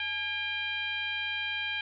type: tone with frequency modulation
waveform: sine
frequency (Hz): 2395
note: D7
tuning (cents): +33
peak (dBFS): -30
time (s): 0-1.81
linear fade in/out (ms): 2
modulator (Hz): 769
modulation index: 1.3
effects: none